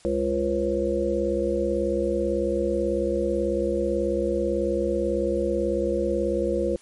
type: harmonic tone with a mistuned harmonic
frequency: 69.3 Hz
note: C#2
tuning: in tune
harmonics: 1 / 3 / 5 / 7 / 8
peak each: -32 / -30 / -26 / -27 / -27 dBFS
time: 0.05-6.76 s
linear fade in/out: 0 ms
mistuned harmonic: 8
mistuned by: -35 cents
effects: white hiss -54 dBFS RMS until 6.81 s + MP3 48 kbps